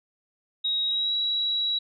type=tone with pitch glide; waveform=sine; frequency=3800 to 3889 Hz; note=A#7 to B7; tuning=+33 to -27 cents; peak=-23 dBFS; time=0.64-1.79 s; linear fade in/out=10 ms; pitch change=+40 cents; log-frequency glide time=0.85-1.14 s; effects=none